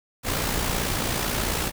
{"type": "noise with amplitude modulation", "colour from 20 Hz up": "pink", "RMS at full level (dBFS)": -24, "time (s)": [0.23, 1.72], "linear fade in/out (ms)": 50, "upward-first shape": "sine", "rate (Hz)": 58.3, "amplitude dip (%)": 45, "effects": []}